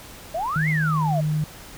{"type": "exponential two-way sweep", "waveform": "sine", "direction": "up then down", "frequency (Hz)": [611, 2200, 611], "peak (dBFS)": -23, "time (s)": [0.34, 1.21], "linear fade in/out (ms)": 10, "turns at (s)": 0.69}
{"type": "tone with pitch glide", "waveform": "sine", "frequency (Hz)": [155.56, 153.06], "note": ["D#3", "D#3"], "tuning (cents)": [0, -28], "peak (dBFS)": -20, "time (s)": [0.56, 1.44], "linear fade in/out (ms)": 0, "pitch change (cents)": -28, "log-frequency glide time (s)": [1.01, 1.18]}
{"effects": ["pink hiss -42 dBFS RMS until 1.77 s"]}